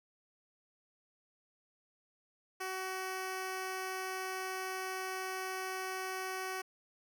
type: tone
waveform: 10% pulse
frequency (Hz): 376.1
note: F#4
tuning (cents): +28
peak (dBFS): -29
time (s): 2.6-6.62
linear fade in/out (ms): 10
effects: none